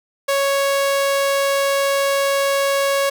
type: tone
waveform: sawtooth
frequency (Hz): 554.4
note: C#5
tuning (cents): 0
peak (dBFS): -12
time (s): 0.28-3.1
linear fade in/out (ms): 10
effects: none